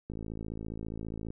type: click train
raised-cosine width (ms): 3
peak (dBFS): -26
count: 67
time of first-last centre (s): 0.1-1.304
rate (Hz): 54.8
effects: none